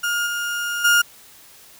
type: tone with level steps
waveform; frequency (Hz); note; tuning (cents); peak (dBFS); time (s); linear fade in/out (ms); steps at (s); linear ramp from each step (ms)
35% pulse; 1418; F6; +26; -18 / -21 / -11; 0.03-1.02; 10; 0.26 / 0.84; 10
effects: white hiss -47 dBFS RMS until 1.79 s